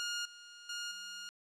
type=tone with level steps; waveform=15% pulse; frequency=1423 Hz; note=F6; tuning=32 cents sharp; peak=-29 / -45 / -32 / -37 dBFS; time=0-1.29 s; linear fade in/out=0 ms; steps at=0.25 / 0.69 / 0.91 s; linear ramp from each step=5 ms; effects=resampled to 24000 Hz + 11-bit